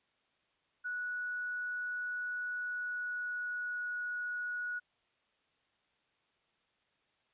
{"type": "tone with pitch glide", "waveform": "sine", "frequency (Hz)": [1470, 1460.7], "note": ["F#6", "F#6"], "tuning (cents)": [-12, -23], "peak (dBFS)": -35, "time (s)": [0.84, 4.8], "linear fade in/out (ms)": 20, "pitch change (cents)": -11, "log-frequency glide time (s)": [2.54, 3.91], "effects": ["white hiss -75 dBFS RMS until 7.33 s", "resampled to 8000 Hz"]}